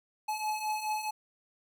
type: beating tone pair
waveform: square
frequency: 853 / 857.7 Hz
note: G#5 / A5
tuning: +46 / -44 cents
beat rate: 4.7 Hz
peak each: -38 / -33 dBFS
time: 0.28-1.11 s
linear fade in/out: 10 ms
effects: none